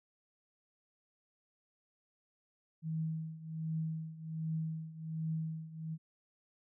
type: tone with tremolo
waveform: sine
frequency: 159.8 Hz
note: D#3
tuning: 47 cents sharp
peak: -32 dBFS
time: 2.82-5.98 s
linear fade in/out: 50 ms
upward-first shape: triangle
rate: 1.3 Hz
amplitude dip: 85%
effects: none